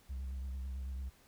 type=tone with vibrato; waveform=sine; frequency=65.8 Hz; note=C2; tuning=10 cents sharp; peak=-35 dBFS; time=0.09-1.1 s; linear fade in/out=20 ms; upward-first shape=sine; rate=9 Hz; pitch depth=48 cents each way; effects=tanh soft clip ceiling -37 dBFS + pink hiss -65 dBFS RMS until 1.27 s